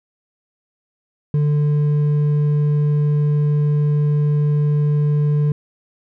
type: tone with hard clipping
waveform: sine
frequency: 147.8 Hz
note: D3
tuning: 11 cents sharp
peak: -15 dBFS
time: 1.34-5.52 s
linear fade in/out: 2 ms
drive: 4 dB
effects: none